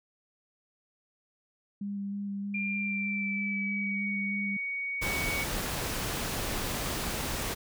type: tone with vibrato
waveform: sine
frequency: 200.5 Hz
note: G3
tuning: 39 cents sharp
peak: -32 dBFS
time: 1.81-4.57 s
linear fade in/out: 5 ms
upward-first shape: square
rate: 3.2 Hz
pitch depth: 10 cents each way
type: tone with pitch glide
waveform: sine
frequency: 2387 to 2240 Hz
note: D7 to C#7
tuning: +28 to +18 cents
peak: -31 dBFS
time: 2.54-5.44 s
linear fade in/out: 5 ms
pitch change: -110 cents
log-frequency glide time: 2.7-4.11 s
type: noise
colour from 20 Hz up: pink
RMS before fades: -33 dBFS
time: 5.01-7.55 s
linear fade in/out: 20 ms
effects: none